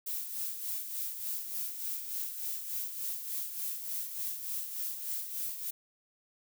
violet noise with tremolo, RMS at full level -35 dBFS, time 0.06-5.71 s, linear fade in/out 10 ms, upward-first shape sine, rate 3.4 Hz, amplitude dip 55%, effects none

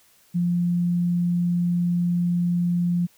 sine tone, 174.61 Hz, F3, in tune, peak -19 dBFS, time 0.34-3.07 s, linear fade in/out 20 ms, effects white hiss -58 dBFS RMS until 3.17 s

